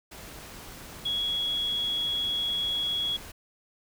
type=tone in noise; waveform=sine; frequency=3340 Hz; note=G#7; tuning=9 cents sharp; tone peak=-26 dBFS; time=1.05-3.17 s; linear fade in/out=10 ms; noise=pink; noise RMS=-44 dBFS; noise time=0.11-3.32 s; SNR=+15 dB; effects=none